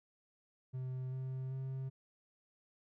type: tone with pitch steps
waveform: triangle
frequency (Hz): 128.9 / 130.7 / 132.52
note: C3 / C3 / C3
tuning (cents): -26 / -1 / +22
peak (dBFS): -36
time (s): 0.73-1.9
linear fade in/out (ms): 20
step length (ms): 390
effects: none